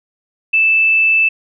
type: tone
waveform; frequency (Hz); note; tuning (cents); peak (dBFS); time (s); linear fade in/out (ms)
sine; 2637; E7; 0; -9; 0.53-1.29; 10
effects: none